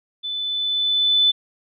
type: tone with level ramp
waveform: sine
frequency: 3504 Hz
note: A7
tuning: 8 cents flat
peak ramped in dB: -25 to -12 dBFS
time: 0.23-1.32 s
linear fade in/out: 20 ms
effects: none